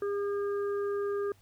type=harmonic tone; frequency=404.3 Hz; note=G#4; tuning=46 cents flat; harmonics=1 / 3 / 4; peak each=-29 / -41 / -47 dBFS; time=0.02-1.32 s; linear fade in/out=2 ms; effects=added 99 Hz sine -62 dBFS peak until 1.41 s + pink hiss -65 dBFS RMS until 1.41 s